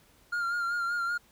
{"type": "tone with vibrato", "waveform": "triangle", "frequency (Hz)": 1400, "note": "F6", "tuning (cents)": 4, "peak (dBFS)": -26, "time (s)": [0.32, 1.18], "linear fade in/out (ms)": 10, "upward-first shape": "sine", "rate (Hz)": 5.2, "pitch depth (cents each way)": 35, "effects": ["pink hiss -62 dBFS RMS until 1.31 s"]}